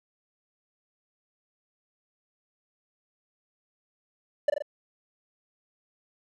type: tone with echo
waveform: triangle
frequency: 587.3 Hz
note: D5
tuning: in tune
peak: -15 dBFS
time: 4.48-4.5 s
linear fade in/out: 5 ms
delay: 41 ms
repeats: 3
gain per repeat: -4 dB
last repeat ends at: 4.623 s
effects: none